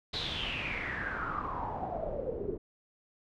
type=noise with low-pass filter sweep; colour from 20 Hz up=pink; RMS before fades=-36 dBFS; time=0.13-2.58 s; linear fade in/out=10 ms; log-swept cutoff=4100 to 370 Hz; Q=8.2; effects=none